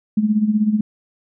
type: tone with tremolo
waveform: sine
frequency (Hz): 212.9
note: G#3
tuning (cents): +43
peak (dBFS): -11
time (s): 0.17-0.81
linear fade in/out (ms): 5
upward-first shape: sine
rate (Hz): 16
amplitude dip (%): 70
effects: none